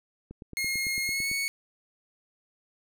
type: click train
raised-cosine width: 3 ms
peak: -29 dBFS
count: 10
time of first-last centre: 0.31-1.314 s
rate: 8.96 Hz
type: tone with pitch glide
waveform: sawtooth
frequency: 2148 to 2217 Hz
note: C7 to C#7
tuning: +45 to 0 cents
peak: -24 dBFS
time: 0.57-1.48 s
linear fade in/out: 0 ms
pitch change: +55 cents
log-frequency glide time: 1.04-1.31 s
effects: none